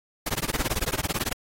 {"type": "noise with tremolo", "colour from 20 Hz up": "pink", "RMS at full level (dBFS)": -25, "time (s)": [0.26, 1.33], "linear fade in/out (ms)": 5, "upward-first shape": "sine", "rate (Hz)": 18, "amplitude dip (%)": 100, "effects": ["AAC 48 kbps"]}